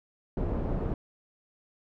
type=low-pass noise; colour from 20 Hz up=pink; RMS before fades=-30 dBFS; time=0.37-0.94 s; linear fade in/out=2 ms; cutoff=520 Hz; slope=12 dB/octave; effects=none